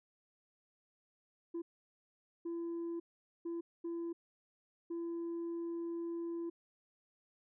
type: tone bursts at uneven times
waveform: sine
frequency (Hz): 337.7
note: E4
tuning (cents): +42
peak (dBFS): -35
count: 5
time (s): 1.54-1.62 / 2.45-3 / 3.45-3.61 / 3.84-4.13 / 4.9-6.5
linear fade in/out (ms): 10
effects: tanh soft clip ceiling -36 dBFS